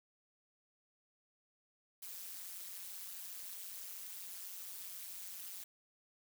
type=noise with amplitude modulation; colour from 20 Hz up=blue; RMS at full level=-44 dBFS; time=2.02-5.64 s; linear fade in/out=5 ms; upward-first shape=sine; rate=186 Hz; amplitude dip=85%; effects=none